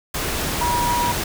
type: tone in noise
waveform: sine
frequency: 963 Hz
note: B5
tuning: 44 cents flat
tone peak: -19 dBFS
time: 0.61-1.12 s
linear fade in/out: 5 ms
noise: pink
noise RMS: -24 dBFS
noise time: 0.14-1.24 s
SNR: +2 dB
effects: none